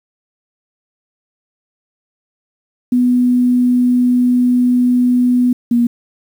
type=tone pair in turn; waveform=sine; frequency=247.4 / 238.2 Hz; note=B3 / A#3; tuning=+3 / +38 cents; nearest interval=minor second; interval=65 cents; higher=first; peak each=-9 dBFS; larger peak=neither; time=2.92-5.53 / 5.71-5.87 s; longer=first; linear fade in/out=5 ms; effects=7-bit